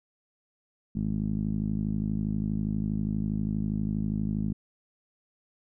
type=tone with low-pass filter; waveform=10% pulse; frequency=52.4 Hz; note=G#1; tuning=16 cents sharp; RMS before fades=-29 dBFS; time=0.95-4.53 s; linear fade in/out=10 ms; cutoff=210 Hz; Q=3; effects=none